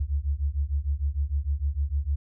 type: beating tone pair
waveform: sine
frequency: 68.1 / 74.7 Hz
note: C#2 / D2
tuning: -30 / +30 cents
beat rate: 6.6 Hz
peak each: -27 dBFS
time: 0-2.16 s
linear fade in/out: 10 ms
effects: none